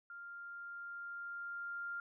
sine tone with level ramp, 1396.9 Hz, F6, in tune, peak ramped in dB -47 to -39 dBFS, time 0.1-2 s, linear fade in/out 2 ms, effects none

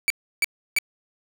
40% pulse tone bursts, 2300 Hz, D7, 37 cents flat, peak -17 dBFS, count 3, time 0.08-0.786 s, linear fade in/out 0 ms, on 22 ms, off 320 ms, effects 8-bit

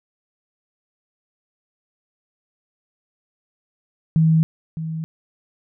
sine tone with echo, 160.4 Hz, E3, 47 cents flat, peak -12 dBFS, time 4.16-4.43 s, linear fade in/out 0 ms, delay 610 ms, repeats 1, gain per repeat -12 dB, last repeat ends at 5.04 s, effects none

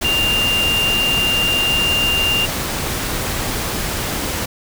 sine tone in noise, 2794 Hz, F7, in tune, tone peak -15 dBFS, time 0.04-2.46 s, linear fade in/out 10 ms, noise pink, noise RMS -22 dBFS, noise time 0.01-4.46 s, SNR +4 dB, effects none

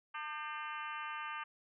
harmonic tone with a mistuned harmonic, 300.7 Hz, D4, 41 cents sharp, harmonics 3 / 4 / 5 / 6 / 7 / 8 / 9 / 10, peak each -47 / -43 / -46 / -53 / -51 / -53 / -51 / -54 dBFS, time 0.14-1.44 s, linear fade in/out 10 ms, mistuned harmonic 5, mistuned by +73 cents, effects none

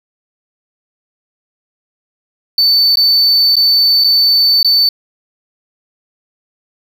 triangle tone with dropouts, 4522 Hz, C#8, 34 cents sharp, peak -6 dBFS, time 2.58-4.89 s, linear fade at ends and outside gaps 2 ms, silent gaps 2.957-2.971 / 3.556-3.566 / 4.039-4.044 / 4.63-4.646 s, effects none

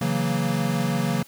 square chord, F# dominant seventh, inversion second, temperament equal, 138.59 / 164.81 / 185 / 233.1 Hz, C#3 / E3 / F#3 / A#3, 0 / 0 / 0 / 0 cents, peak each -28 dBFS, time 0.01-1.23 s, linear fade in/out 5 ms, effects white hiss -52 dBFS RMS until 1.27 s

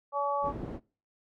harmonic tone, 283.9 Hz, C#4, 41 cents sharp, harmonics 2 / 3 / 4, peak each -32 / -32 / -31 dBFS, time 0.12-0.53 s, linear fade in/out 50 ms
white low-pass noise, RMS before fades -38 dBFS, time 0.42-0.8 s, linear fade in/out 50 ms, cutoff 330 Hz, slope 12 dB/octave
effects noise-tail reverb RT60 0.4 s tail -25 dB re dry

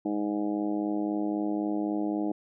harmonic tone, 103.83 Hz, G#2, in tune, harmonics 2 / 3 / 4 / 5 / 6 / 7 / 8, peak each -34 / -28 / -39 / -41 / -40 / -40 / -44 dBFS, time 0.05-2.32 s, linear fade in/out 5 ms, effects none

